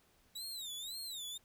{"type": "tone with vibrato", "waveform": "sawtooth", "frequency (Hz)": 3813, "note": "A#7", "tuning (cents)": 38, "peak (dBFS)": -39, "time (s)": [0.35, 1.38], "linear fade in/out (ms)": 10, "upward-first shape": "sine", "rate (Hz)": 1.9, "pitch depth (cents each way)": 190, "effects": ["pink hiss -70 dBFS RMS until 1.44 s"]}